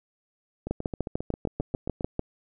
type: two click trains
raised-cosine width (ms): 2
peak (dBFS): -13 / -19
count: 11 / 11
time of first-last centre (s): 0.71-2.194 / 0.67-2.009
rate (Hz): 6.74 / 7.47
effects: none